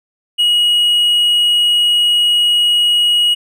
triangle tone, 2900 Hz, F#7, 35 cents flat, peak -8 dBFS, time 0.38-3.35 s, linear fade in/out 20 ms, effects none

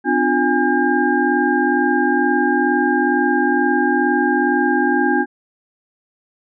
sine tone cluster, 254.5 / 296.7 / 353.8 / 821 / 1605 Hz, C4 / D4 / F4 / G#5 / G6, -48 / +18 / +23 / -20 / +40 cents, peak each -20 dBFS, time 0.04-5.26 s, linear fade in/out 50 ms, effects none

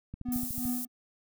click train, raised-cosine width 5 ms, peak -27 dBFS, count 8, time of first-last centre 0.14-0.655 s, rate 13.6 Hz
triangle tone with tremolo, 246.5 Hz, B3, 3 cents flat, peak -26 dBFS, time 0.25-0.88 s, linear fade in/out 10 ms, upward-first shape triangle, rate 2.8 Hz, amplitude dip 100%
white high-pass noise, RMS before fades -37 dBFS, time 0.32-0.85 s, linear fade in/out 2 ms, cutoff 10000 Hz, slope 12 dB/octave
effects none

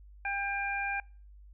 harmonic tone, 798 Hz, G5, 31 cents sharp, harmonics 1 / 2 / 3, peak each -35 / -35 / -35 dBFS, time 0.25-1 s, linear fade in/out 2 ms, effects noise-tail reverb RT60 0.4 s tail -25 dB re dry + added 50 Hz sine -50 dBFS peak until 1.53 s

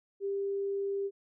sine tone, 396.6 Hz, G4, 20 cents sharp, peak -30 dBFS, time 0.2-1.11 s, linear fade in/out 50 ms, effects none

